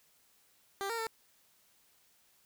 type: tone with pitch steps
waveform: 15% pulse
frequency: 394.5 / 460.7 / 448.8 Hz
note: G4 / A#4 / A4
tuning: +11 / -20 / +34 cents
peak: -28 dBFS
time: 0.81-1.068 s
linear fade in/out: 0 ms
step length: 86 ms
effects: white hiss -68 dBFS RMS until 2.45 s